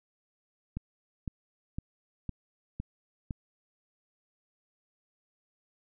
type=click train; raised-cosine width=5 ms; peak=-22 dBFS; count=6; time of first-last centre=0.77-3.308 s; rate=1.97 Hz; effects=none